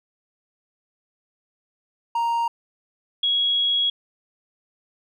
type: tone pair in turn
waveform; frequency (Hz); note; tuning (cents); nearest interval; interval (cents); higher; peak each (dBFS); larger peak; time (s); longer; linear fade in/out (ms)
triangle / sine; 932.3 / 3322; A#5 / G#7; 0 / 0; octave + minor seventh; 2200; second; -18; neither; 2.15-2.48 / 3.23-3.9; second; 5
effects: none